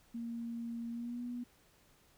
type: tone with pitch glide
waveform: sine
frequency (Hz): 233 to 243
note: A#3 to B3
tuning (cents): -1 to -28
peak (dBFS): -38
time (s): 0.14-1.44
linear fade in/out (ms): 10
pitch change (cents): +73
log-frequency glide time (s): 0.9-1.22
effects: pink hiss -67 dBFS RMS until 2.17 s